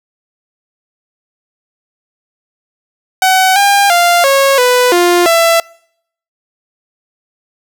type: tone with pitch steps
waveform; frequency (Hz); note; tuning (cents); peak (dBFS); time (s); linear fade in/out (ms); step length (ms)
sawtooth; 753 / 803 / 696 / 548 / 496.3 / 351.1 / 668; F#5 / G5 / F5 / C#5 / B4 / F4 / E5; +30 / +41 / -6 / -20 / +8 / +9 / +23; -3; 3.22-5.6; 2; 340
effects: noise-tail reverb RT60 0.7 s tail -26 dB re dry